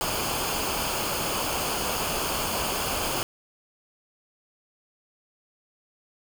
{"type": "noise with comb filter", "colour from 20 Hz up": "pink", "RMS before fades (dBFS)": -28, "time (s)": [0.01, 3.23], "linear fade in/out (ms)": 0, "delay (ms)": 0.52, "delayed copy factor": -0.6, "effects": []}